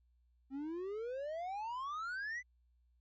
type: exponential sweep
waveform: triangle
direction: up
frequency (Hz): 261.4 to 2042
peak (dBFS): -37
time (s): 0.5-2.43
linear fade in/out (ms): 50
effects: added 60 Hz sine -69 dBFS peak until 3 s + resampled to 16000 Hz